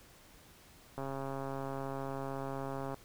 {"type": "click train", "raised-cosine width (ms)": 1, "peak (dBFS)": -26, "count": 268, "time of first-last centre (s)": [0.98, 2.943], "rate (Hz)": 136, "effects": ["pink hiss -59 dBFS RMS until 3.04 s"]}